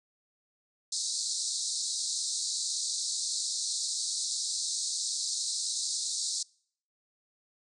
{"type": "band-pass noise", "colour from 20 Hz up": "pink", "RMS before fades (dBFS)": -33, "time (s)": [0.92, 6.43], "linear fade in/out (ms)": 5, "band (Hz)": [3900, 9000], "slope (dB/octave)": 96, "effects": ["noise-tail reverb RT60 0.6 s tail -26 dB re dry"]}